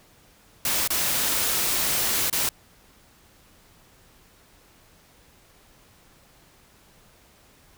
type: noise with dropouts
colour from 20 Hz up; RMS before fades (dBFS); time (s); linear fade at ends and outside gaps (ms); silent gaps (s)
white; -24; 0.65-2.49; 2; 0.876-0.903 / 2.299-2.327
effects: pink hiss -56 dBFS RMS until 7.77 s